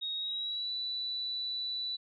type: tone with pitch glide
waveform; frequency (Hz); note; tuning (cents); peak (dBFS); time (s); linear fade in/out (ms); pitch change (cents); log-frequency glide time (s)
sine; 3759 to 3964; A#7 to B7; +14 to +6; -33; 0.01-1.97; 20; +92; 0.15-0.71
effects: none

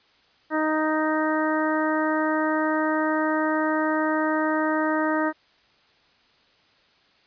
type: harmonic tone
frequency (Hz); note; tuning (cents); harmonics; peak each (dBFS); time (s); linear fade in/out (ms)
311.1; D#4; 0; 1 / 2 / 3 / 4 / 5 / 6; -24 / -27 / -29 / -30 / -31 / -32; 0.5-5.33; 50
effects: white hiss -60 dBFS RMS until 7.26 s + resampled to 11025 Hz

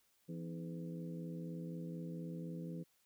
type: harmonic tone with a mistuned harmonic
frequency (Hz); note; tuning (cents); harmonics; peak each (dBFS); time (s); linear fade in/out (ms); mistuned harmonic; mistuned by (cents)
84.1; E2; +35; 2 / 3 / 4 / 5 / 6; -43 / -51 / -51 / -55 / -54; 0.28-2.84; 20; 4; -100
effects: white hiss -75 dBFS RMS until 3.05 s

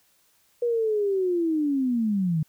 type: linear sweep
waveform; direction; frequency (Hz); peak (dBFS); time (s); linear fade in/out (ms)
sine; down; 484.4 to 150.2; -21; 0.62-2.43; 5
effects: white hiss -64 dBFS RMS until 2.48 s

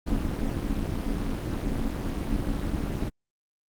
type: noise with amplitude modulation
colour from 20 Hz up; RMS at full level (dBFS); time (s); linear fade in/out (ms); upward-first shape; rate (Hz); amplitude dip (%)
brown; -24; 0.06-3.1; 20; sine; 246; 95
effects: Opus 48 kbps

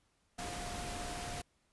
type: tone in noise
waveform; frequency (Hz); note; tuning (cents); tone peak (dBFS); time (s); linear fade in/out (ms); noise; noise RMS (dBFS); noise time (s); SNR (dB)
sine; 708; F5; +23; -45; 0.38-1.42; 10; pink; -42; 0.38-1.42; -6
effects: pink hiss -75 dBFS RMS until 1.72 s + resampled to 24000 Hz

